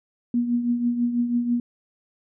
sine tone with tremolo, 240 Hz, B3, 49 cents flat, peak -17 dBFS, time 0.34-1.6 s, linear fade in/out 2 ms, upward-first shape triangle, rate 6.1 Hz, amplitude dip 65%, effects none

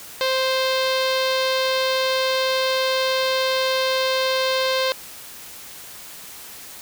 sawtooth tone with low-pass filter, 523.3 Hz, C5, in tune, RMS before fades -21 dBFS, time 0.21-4.92 s, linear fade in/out 0 ms, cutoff 4200 Hz, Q 3.1, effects white hiss -39 dBFS RMS until 6.81 s

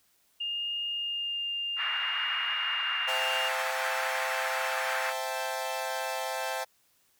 sine tone with vibrato, 2819 Hz, F7, 16 cents sharp, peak -30 dBFS, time 0.4-3.49 s, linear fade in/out 10 ms, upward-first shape sine, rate 0.63 Hz, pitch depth 9 cents each way
pink band-pass noise, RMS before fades -34 dBFS, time 1.76-5.14 s, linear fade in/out 50 ms, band 1300 to 2200 Hz, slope 24 dB/octave
sawtooth chord, A minor seventh, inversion first, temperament equal, 523.3 / 659.3 / 784 / 880 Hz, C5 / E5 / G5 / A5, 0 / 0 / 0 / 0 cents, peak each -33 dBFS, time 3.07-6.65 s, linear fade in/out 20 ms
effects white hiss -68 dBFS RMS until 7.19 s

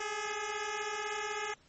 10% pulse beating tone pair, 410 / 426 Hz, G#4 / G#4, -22 / +44 cents, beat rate 16 Hz, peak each -31 / -28 dBFS, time 0-1.54 s, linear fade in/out 5 ms, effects pink hiss -64 dBFS RMS until 1.68 s + MP3 32 kbps

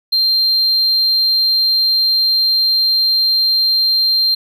triangle tone, 4170 Hz, C8, 7 cents flat, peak -9 dBFS, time 0.12-4.35 s, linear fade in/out 10 ms, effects tanh soft clip ceiling -6 dBFS

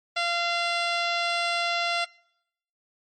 10% pulse tone, 689 Hz, F5, 24 cents flat, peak -15 dBFS, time 0.16-2.05 s, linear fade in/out 10 ms, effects noise-tail reverb RT60 0.8 s tail -25 dB re dry + MP3 32 kbps

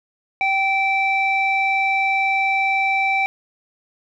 square tone with low-pass filter, 777 Hz, G5, 16 cents flat, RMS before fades -19 dBFS, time 0.41-3.26 s, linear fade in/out 0 ms, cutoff 2500 Hz, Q 4.4, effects none

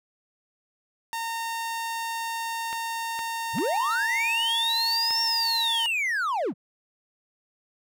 sawtooth tone, 916 Hz, A#5, 31 cents flat, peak -25 dBFS, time 1.13-5.86 s, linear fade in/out 0 ms
clicks, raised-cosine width 0.3 ms, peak -21 dBFS, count 4, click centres 2.729 / 3.191 / 3.585 / 5.107 s
triangle linear two-way sweep, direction up then down, 76.2 to 5500 to 130.5 Hz, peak -22 dBFS, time 3.53-6.54 s, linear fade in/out 50 ms, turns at 5.22 s
effects none

